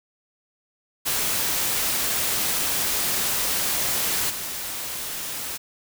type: noise with level steps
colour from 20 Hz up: white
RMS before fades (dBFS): -24 / -31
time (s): 1.05-5.58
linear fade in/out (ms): 20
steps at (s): 4.29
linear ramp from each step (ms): 20
effects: none